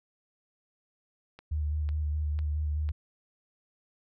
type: click train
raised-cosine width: 0.3 ms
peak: -31 dBFS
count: 4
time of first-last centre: 1.39-2.89 s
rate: 2 Hz
type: tone with vibrato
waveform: sine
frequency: 75.4 Hz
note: D2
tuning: 46 cents sharp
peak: -27 dBFS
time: 1.51-2.92 s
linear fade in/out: 10 ms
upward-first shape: square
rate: 4.8 Hz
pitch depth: 22 cents each way
effects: none